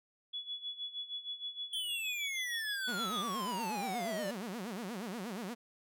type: tone with tremolo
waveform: sine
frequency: 3400 Hz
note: G#7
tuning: 40 cents sharp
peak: -36 dBFS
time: 0.33-3.23 s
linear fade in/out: 10 ms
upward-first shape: sine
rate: 6.4 Hz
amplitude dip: 80%
type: exponential sweep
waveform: square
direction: down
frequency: 3200 to 577 Hz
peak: -37 dBFS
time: 1.73-4.31 s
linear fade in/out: 2 ms
type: tone with vibrato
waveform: sawtooth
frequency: 210.1 Hz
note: G#3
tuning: 20 cents sharp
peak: -35 dBFS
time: 2.87-5.55 s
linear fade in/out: 20 ms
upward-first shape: sine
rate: 8.4 Hz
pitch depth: 270 cents each way
effects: none